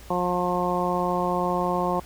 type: harmonic tone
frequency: 178.5 Hz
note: F3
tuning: 38 cents sharp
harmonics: 1 / 2 / 3 / 4 / 5 / 6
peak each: -29 / -29 / -29 / -29 / -29 / -29 dBFS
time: 0.1-2 s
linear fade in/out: 5 ms
effects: added 58 Hz sine -44 dBFS peak until 2.05 s + pink hiss -48 dBFS RMS until 2.05 s

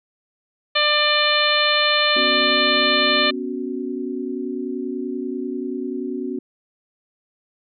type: harmonic tone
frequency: 596 Hz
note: D5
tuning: 25 cents sharp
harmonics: 1 / 2 / 3 / 4 / 5 / 6 / 7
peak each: -23 / -23 / -23 / -23 / -23 / -23 / -23 dBFS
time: 0.75-3.31 s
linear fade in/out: 10 ms
type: chord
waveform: sine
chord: B suspended second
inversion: none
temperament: equal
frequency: 246.9 / 277.2 / 370 Hz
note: B3 / C#4 / F#4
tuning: 0 / 0 / 0 cents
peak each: -28 dBFS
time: 2.16-6.39 s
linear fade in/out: 5 ms
effects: none

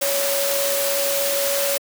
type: tone in noise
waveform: sine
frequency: 560 Hz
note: C#5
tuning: 18 cents sharp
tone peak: -22 dBFS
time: 0.01-1.78 s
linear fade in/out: 10 ms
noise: white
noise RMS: -23 dBFS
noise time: 0.01-1.78 s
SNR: -2 dB
effects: high-pass 300 Hz 12 dB/octave

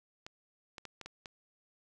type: clicks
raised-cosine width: 0.2 ms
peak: -27 dBFS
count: 6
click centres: 0.265 / 0.782 / 0.853 / 1.013 / 1.06 / 1.258 s
effects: none

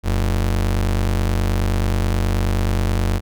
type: ring-modulated tone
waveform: square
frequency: 66.5 Hz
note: C2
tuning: 29 cents sharp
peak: -14 dBFS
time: 0.03-3.21 s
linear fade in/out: 50 ms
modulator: 24.7 Hz
effects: none

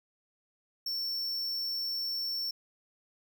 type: tone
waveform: square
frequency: 5430 Hz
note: F8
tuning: 50 cents flat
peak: -32 dBFS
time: 0.86-2.51 s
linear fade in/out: 5 ms
effects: none

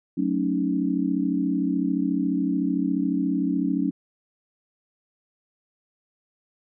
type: chord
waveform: sine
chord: D# half-diminished seventh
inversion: first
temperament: equal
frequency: 185 / 220 / 277.2 / 311.1 Hz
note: F#3 / A3 / C#4 / D#4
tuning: 0 / 0 / 0 / 0 cents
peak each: -27 / -30 / -24 / -28 dBFS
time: 0.17-3.91 s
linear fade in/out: 10 ms
effects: none

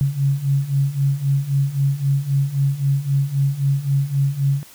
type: beating tone pair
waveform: sine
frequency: 136.5 / 140.3 Hz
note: C#3 / C#3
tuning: -26 / +21 cents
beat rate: 3.8 Hz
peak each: -21 / -18 dBFS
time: 0.01-4.63 s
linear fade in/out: 0 ms
effects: white hiss -45 dBFS RMS until 4.74 s

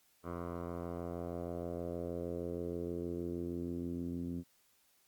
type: tone with low-pass filter sweep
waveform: 10% pulse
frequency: 86.4 Hz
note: F2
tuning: 18 cents flat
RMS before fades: -40 dBFS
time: 0.23-4.44 s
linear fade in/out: 50 ms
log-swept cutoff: 1100 to 240 Hz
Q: 2.5
effects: white hiss -71 dBFS RMS until 5.07 s + Opus 48 kbps

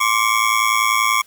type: ring-modulated tone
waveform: 25% pulse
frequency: 1108.7 Hz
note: C#6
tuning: in tune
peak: -8 dBFS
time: 0-1.22 s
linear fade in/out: 10 ms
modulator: 55.2 Hz
effects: white hiss -51 dBFS RMS until 1.26 s

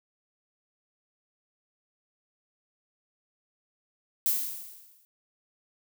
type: noise with exponential decay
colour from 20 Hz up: violet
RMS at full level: -24 dBFS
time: 4.26-5.05 s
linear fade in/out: 0 ms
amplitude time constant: 170 ms
effects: none

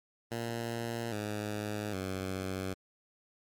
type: tone with pitch steps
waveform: 10% pulse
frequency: 116.6 / 105.09 / 94.71 Hz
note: A#2 / G#2 / F#2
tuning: +1 / +21 / +41 cents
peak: -26 dBFS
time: 0.31-2.74 s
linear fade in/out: 10 ms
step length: 810 ms
effects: MP3 96 kbps

